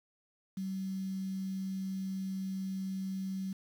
sine tone with quantisation, 190.9 Hz, G3, 46 cents flat, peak -34 dBFS, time 0.57-3.53 s, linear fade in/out 5 ms, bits 9, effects none

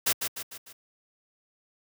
white noise with echo, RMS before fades -24 dBFS, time 0.06-0.13 s, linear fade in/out 10 ms, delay 150 ms, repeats 4, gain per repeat -6 dB, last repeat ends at 0.73 s, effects high-pass 80 Hz 12 dB/octave

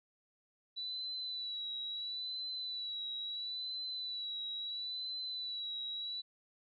sine tone with vibrato, 3951 Hz, B7, in tune, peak -38 dBFS, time 0.76-6.22 s, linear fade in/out 20 ms, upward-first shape sine, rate 0.74 Hz, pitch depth 42 cents each way, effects none

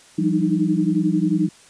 sine tone cluster, 169.9 / 192.7 / 303.1 / 314.3 Hz, F3 / G3 / D#4 / D#4, -47 / -29 / -45 / +18 cents, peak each -22 dBFS, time 0.18-1.49 s, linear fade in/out 10 ms, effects white hiss -49 dBFS RMS until 1.69 s + resampled to 22050 Hz

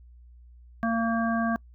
harmonic tone, 228.6 Hz, A#3, 34 cents flat, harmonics 1 / 3 / 5 / 7, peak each -25 / -30 / -32 / -33 dBFS, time 0.83-1.56 s, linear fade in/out 0 ms, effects noise-tail reverb RT60 0.1 s tail -26 dB re dry + added 60 Hz sine -48 dBFS peak until 1.74 s

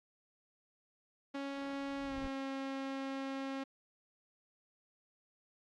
sawtooth tone with pitch glide, 277.2 to 270.4 Hz, C#4 to C#4, 0 to -43 cents, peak -34 dBFS, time 1.34-3.64 s, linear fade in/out 10 ms, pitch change -43 cents, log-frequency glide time 2.05-2.15 s
brown noise with exponential growth, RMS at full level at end -43 dBFS, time 1.59-2.28 s, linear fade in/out 0 ms, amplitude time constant 150 ms
effects low-pass 4000 Hz 12 dB/octave + Opus 48 kbps

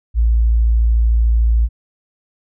sine tone, 56.8 Hz, A#1, 44 cents flat, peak -10 dBFS, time 0.14-1.69 s, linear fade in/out 50 ms, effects none

